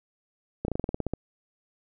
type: slowing click train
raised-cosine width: 2 ms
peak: -15 dBFS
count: 11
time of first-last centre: 0.65-1.136 s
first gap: 32 ms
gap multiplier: 1.09
effects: none